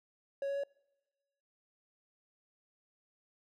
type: tone with pitch steps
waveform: triangle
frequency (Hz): 554.4 / 557.9 / 561.5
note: C#5 / C#5 / C#5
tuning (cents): 0 / +11 / +22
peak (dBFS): -31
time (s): 0.42-0.636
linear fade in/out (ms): 2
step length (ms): 72
effects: noise-tail reverb RT60 1.0 s tail -25 dB re dry